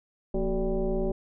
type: tone with frequency modulation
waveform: sine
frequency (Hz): 174.61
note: F3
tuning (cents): 0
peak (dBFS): -24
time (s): 0.34-1.12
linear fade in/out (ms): 5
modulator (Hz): 203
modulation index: 1.9
effects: none